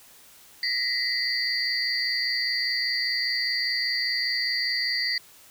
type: tone cluster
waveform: sine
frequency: 1895 / 2020 / 4306 / 4677 Hz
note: A#6 / B6 / C8 / D8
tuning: +28 / +39 / +49 / -8 cents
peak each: -32 / -30 / -33 / -26 dBFS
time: 0.63-5.18 s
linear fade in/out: 2 ms
effects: white hiss -52 dBFS RMS until 5.5 s